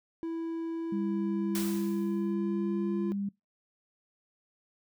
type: tone with pitch glide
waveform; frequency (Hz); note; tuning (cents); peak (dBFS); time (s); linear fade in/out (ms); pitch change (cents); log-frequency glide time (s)
triangle; 329.6 to 342.6; E4 to F4; 0 to -33; -30; 0.23-3.12; 0; +67; 0.73-2.94
type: tone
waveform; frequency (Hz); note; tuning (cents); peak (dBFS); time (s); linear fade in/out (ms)
sine; 200; G3; +35; -30; 0.92-3.29; 5
type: noise with exponential decay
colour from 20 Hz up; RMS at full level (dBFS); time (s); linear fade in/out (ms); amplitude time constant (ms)
white; -35; 1.55-2.34; 2; 170
effects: noise-tail reverb RT60 0.2 s tail -24 dB re dry